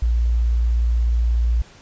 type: tone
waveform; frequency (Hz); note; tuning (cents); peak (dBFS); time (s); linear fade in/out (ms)
sine; 58.27; A#1; 0; -15; 0.02-1.62; 5
effects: pink hiss -47 dBFS RMS until 1.81 s + resampled to 16000 Hz